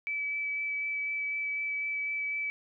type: tone with vibrato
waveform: sine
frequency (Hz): 2300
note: D7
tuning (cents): -37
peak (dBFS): -30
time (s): 0.07-2.5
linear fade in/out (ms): 0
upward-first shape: sine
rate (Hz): 4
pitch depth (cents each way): 9
effects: none